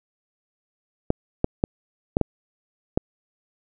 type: clicks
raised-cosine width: 2 ms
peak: -5 dBFS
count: 6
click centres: 1.104 / 1.444 / 1.639 / 2.169 / 2.213 / 2.975 s
effects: none